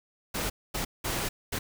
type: noise bursts at uneven times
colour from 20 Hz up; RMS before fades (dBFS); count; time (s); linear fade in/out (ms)
pink; -31; 4; 0.34-0.5 / 0.74-0.85 / 1.04-1.29 / 1.52-1.59; 10
effects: none